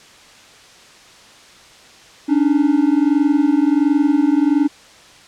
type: tone pair together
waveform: triangle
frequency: 281 / 302.4 Hz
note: C#4 / D#4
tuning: +24 / -49 cents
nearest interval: minor second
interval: 127 cents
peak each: -13 dBFS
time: 2.28-4.68 s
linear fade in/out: 20 ms
effects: white hiss -44 dBFS RMS until 5.27 s + low-pass 6000 Hz 12 dB/octave